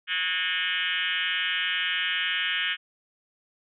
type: tone with frequency modulation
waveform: sine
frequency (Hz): 2353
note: D7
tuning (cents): +3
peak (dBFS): -24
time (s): 0.07-2.77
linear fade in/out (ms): 50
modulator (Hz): 179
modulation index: 4.9
effects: none